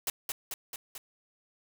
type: noise with echo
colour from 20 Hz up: white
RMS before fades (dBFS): -31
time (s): 0.07-0.1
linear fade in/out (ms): 2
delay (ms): 220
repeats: 4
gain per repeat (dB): -3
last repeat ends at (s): 0.98
effects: none